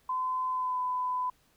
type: tone with pitch glide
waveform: sine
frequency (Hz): 1021 to 1003.5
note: C6 to B5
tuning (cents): -43 to +27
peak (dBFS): -28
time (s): 0.09-1.3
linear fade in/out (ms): 5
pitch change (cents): -30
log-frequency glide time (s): 0.5-0.8
effects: pink hiss -67 dBFS RMS until 1.56 s